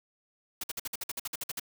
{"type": "noise bursts", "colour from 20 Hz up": "white", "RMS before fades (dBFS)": -35, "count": 13, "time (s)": [0.61, 1.597], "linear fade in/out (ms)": 5, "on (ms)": 27, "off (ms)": 53, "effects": []}